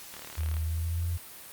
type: click train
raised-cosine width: 0.3 ms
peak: -27 dBFS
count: 17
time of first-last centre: 0.14-0.568 s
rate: 37.4 Hz
type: tone with pitch glide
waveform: sine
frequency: 78.8 to 85.44 Hz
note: D#2 to F2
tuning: +23 to -37 cents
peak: -27 dBFS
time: 0.37-1.18 s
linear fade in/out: 20 ms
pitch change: +140 cents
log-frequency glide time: 0.56-1.04 s
effects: white hiss -46 dBFS RMS until 1.52 s + Opus 48 kbps